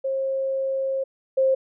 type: tone pair in turn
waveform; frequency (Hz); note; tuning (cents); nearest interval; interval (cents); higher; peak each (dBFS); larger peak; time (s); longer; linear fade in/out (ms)
sine; 536 / 530.1; C5 / C5; +42 / +23; unison; 19; first; -22 / -16; second; 0.04-1.04 / 1.37-1.55; first; 10
effects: none